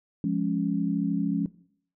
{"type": "chord", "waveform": "sine", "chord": "Db major", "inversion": "first", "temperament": "equal", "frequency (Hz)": [174.61, 207.7, 277.2], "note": ["F3", "Ab3", "Db4"], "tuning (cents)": [0, 0, 0], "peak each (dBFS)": -28, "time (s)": [0.24, 1.46], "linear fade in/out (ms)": 2, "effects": ["noise-tail reverb RT60 0.6 s tail -19 dB re dry"]}